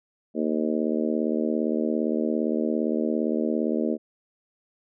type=harmonic tone; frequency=77.5 Hz; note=D#2; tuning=6 cents flat; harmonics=3 / 4 / 5 / 6 / 7 / 8; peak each=-26 / -28 / -30 / -32 / -33 / -34 dBFS; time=0.34-3.98 s; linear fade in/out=50 ms; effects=none